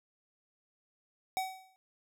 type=tone with exponential decay; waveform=square; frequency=756 Hz; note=F#5; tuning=37 cents sharp; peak=-29 dBFS; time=1.37-1.76 s; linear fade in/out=0 ms; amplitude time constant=83 ms; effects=none